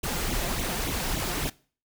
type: noise with flanger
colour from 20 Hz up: pink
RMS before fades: -29 dBFS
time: 0.03-1.5 s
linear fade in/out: 10 ms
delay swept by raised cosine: 0.29 to 5.79 ms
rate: 3.5 Hz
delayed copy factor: +0.85
effects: noise-tail reverb RT60 0.4 s tail -21 dB re dry